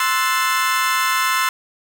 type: chord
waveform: 30% pulse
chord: F# half-diminished seventh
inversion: second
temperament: equal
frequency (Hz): 1046.5 / 1318.5 / 1480 / 1760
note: C6 / E6 / F#6 / A6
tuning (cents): 0 / 0 / 0 / 0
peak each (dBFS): -17 / -19 / -23 / -22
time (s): 0-1.49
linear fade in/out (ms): 2
effects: none